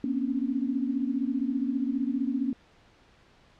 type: tone cluster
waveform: sine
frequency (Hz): 236.9 / 265.9 / 281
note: A#3 / C4 / C#4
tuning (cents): +28 / +28 / +24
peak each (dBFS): -30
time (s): 0.04-2.53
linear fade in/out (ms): 2
effects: pink hiss -59 dBFS RMS until 3.59 s + low-pass 4000 Hz 12 dB/octave